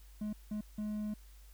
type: tone bursts at uneven times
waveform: triangle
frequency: 211.3 Hz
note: G#3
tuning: 30 cents sharp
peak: -33 dBFS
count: 3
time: 0.21-0.33 / 0.51-0.61 / 0.78-1.14 s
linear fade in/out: 5 ms
effects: added 50 Hz sine -53 dBFS peak until 1.53 s + white hiss -65 dBFS RMS until 1.53 s